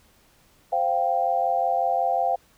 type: chord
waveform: sine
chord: C suspended fourth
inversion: none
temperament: equal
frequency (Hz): 523.3 / 698.5 / 784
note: C5 / F5 / G5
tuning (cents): 0 / 0 / 0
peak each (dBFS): -28 / -23 / -24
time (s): 0.72-2.36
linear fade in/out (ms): 10
effects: pink hiss -59 dBFS RMS until 2.57 s

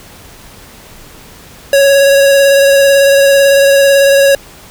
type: tone with vibrato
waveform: square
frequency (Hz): 554.4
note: C#5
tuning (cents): 0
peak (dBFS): -5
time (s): 1.73-4.35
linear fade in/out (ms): 2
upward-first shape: sine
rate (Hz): 18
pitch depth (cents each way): 17
effects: pink hiss -36 dBFS RMS until 4.7 s

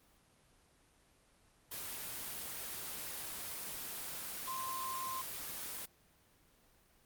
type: tone in noise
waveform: sine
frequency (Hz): 1046.5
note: C6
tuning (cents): 0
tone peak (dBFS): -39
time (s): 4.47-5.22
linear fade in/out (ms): 10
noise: white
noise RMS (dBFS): -43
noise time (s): 1.71-5.86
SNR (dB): +1
effects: pink hiss -68 dBFS RMS until 7.05 s + Opus 24 kbps

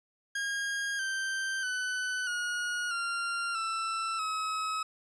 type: tone with pitch steps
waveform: 40% pulse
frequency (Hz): 1627 / 1563.4 / 1502.3 / 1443.6 / 1387.2 / 1333 / 1281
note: G#6 / G6 / F#6 / F#6 / F6 / E6 / E6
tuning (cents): -36 / -5 / +26 / -43 / -12 / +19 / -50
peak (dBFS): -30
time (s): 0.35-4.83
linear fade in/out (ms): 5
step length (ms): 640
effects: resampled to 22050 Hz + 12-bit

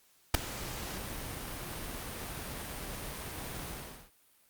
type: noise with ADSR envelope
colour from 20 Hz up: pink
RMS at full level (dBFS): -20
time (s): 0.34-4.11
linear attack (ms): 8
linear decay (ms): 4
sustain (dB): -20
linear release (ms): 420
effects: white hiss -66 dBFS RMS until 4.49 s + Opus 48 kbps

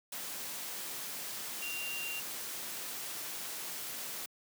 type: tone in noise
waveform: sine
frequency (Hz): 2773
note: F7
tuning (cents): -13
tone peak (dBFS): -38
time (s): 1.62-2.2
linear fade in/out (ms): 5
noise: white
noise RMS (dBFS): -41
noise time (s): 0.12-4.26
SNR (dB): 0
effects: high-pass 150 Hz 12 dB/octave

